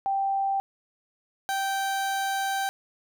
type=tone pair in turn; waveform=sine / 30% pulse; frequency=784 / 780.2 Hz; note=G5 / G5; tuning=0 / -8 cents; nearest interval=unison; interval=8 cents; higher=first; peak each=-23 dBFS; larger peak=neither; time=0.06-0.6 / 1.49-2.69 s; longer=second; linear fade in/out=0 ms; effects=none